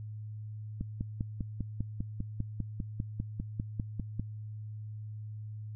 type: click train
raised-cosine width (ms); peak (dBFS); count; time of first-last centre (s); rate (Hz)
5; -21; 18; 0.81-4.196; 5.02
effects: added 107 Hz sine -39 dBFS peak until 5.75 s